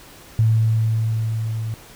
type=tone with level ramp; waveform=sine; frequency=111.4 Hz; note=A2; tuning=22 cents sharp; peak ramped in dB=-12 to -23 dBFS; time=0.39-1.74 s; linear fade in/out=0 ms; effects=pink hiss -44 dBFS RMS until 1.95 s

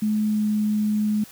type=tone with pitch glide; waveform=sine; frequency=213.3 to 211.6 Hz; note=G#3 to G#3; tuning=+46 to +33 cents; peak=-19 dBFS; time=0.02-1.24 s; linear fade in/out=5 ms; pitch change=-13 cents; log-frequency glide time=0.25-0.46 s; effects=white hiss -46 dBFS RMS until 1.31 s

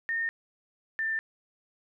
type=tone pair in turn; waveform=sine; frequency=1830 / 1785.1 Hz; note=A#6 / A6; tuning=-32 / +25 cents; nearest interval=unison; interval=43 cents; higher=first; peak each=-27 dBFS; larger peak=neither; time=0.09-0.29 / 0.99-1.19 s; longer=neither; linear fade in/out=0 ms; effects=none

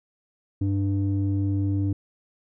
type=tone with low-pass filter; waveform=square; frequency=98.6 Hz; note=G2; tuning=11 cents sharp; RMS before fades=-24 dBFS; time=0.61-1.93 s; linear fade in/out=5 ms; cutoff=250 Hz; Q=4.6; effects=none

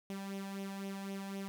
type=tone with flanger; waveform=sawtooth; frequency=196 Hz; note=G3; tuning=in tune; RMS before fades=-42 dBFS; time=0.1-1.48 s; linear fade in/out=0 ms; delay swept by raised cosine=0.32 to 1.23 ms; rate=3.9 Hz; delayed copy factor=+0.6; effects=none

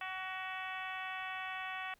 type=harmonic tone with a mistuned harmonic; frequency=375.9 Hz; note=F#4; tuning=27 cents sharp; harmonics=2 / 3 / 4 / 5 / 6 / 7 / 8 / 9; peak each=-45 / -46 / -47 / -45 / -49 / -47 / -54 / -55 dBFS; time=0.01-1.94 s; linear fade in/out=2 ms; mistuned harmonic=4; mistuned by=-19 cents; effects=pink hiss -70 dBFS RMS until 1.99 s

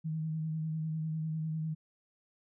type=tone with vibrato; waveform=sine; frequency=158 Hz; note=D#3; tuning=27 cents sharp; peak=-32 dBFS; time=0.04-1.75 s; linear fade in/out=20 ms; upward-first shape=sine; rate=10 Hz; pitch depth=26 cents each way; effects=none

